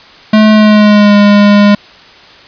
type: tone with pitch glide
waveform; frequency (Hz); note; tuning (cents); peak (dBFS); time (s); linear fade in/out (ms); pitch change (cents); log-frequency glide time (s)
square; 215.3 to 204.9; A3 to G#3; -37 to -23; -3; 0.33-1.75; 5; -86; 0.52-1.15
effects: white hiss -36 dBFS RMS until 2.47 s + resampled to 11025 Hz